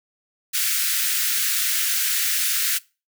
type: high-pass noise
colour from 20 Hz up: white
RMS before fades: -22 dBFS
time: 0.53-2.79 s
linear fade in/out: 20 ms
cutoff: 1400 Hz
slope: 48 dB/octave
effects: noise-tail reverb RT60 0.3 s tail -22 dB re dry